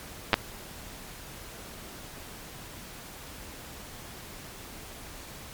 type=clicks; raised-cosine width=0.3 ms; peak=-3 dBFS; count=2; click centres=0.332 / 0.341 s; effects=pink hiss -44 dBFS RMS until 5.53 s + MP3 96 kbps